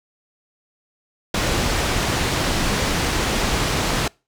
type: low-pass noise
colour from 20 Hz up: pink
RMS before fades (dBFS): -21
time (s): 1.34-4.08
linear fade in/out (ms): 5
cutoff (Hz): 7100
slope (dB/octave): 12
effects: noise-tail reverb RT60 0.3 s tail -26 dB re dry